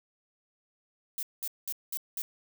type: noise bursts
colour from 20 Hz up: violet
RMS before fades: -34 dBFS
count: 5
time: 1.18-2.22 s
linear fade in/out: 0 ms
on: 48 ms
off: 200 ms
effects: none